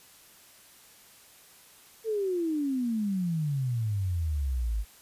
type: exponential sweep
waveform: sine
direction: down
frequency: 455.9 to 50.3 Hz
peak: -26 dBFS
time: 2.04-4.85 s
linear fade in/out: 50 ms
effects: white hiss -55 dBFS RMS until 5.01 s + resampled to 32000 Hz